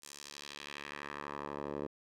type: tone with band-pass filter sweep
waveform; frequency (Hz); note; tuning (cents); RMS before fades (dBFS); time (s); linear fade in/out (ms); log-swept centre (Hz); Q
10% pulse; 72.2; D2; -29; -44; 0.02-1.87; 10; 8000 to 480; 1.3
effects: none